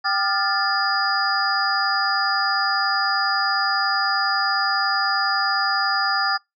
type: tone cluster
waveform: sine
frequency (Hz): 785 / 1202 / 1396 / 1748 / 4895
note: G5 / D6 / F6 / A6 / D#8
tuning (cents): +2 / +40 / -1 / -12 / -29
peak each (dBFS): -25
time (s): 0.04-6.38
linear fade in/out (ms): 20
effects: noise-tail reverb RT60 0.2 s tail -26 dB re dry